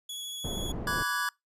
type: tone with vibrato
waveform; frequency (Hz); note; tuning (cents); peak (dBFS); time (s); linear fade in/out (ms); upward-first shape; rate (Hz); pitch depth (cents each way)
sawtooth; 3372; G#7; +26; -33; 0.09-0.72; 5; sine; 13; 10
type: low-pass noise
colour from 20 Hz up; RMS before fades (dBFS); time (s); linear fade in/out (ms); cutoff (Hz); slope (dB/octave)
pink; -35; 0.44-1.03; 5; 620; 12
type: chord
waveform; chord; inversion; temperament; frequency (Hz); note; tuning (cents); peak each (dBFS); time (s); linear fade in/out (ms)
square; G# half-diminished seventh; first; equal with one note detuned; 987.8 / 1154.5 / 1480 / 1661.2; B5 / D6 / F#6 / G#6; 0 / -30 / 0 / 0; -38 / -34 / -35 / -32; 0.87-1.29; 2
effects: noise-tail reverb RT60 0.2 s tail -26 dB re dry + resampled to 32000 Hz